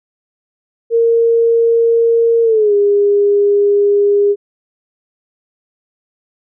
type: tone with pitch glide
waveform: sine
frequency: 461.9 to 406.8 Hz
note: A#4 to G#4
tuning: -16 to -36 cents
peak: -8 dBFS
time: 0.9-4.36 s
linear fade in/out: 50 ms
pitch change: -220 cents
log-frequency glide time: 2.43-2.74 s
effects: none